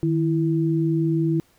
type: tone pair together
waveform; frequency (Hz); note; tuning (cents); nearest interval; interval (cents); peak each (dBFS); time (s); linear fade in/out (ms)
sine; 155.7 / 329.9; D#3 / E4; +2 / +1; octave + minor second; 1299; -21; 0.03-1.4; 0
effects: pink hiss -60 dBFS RMS until 1.58 s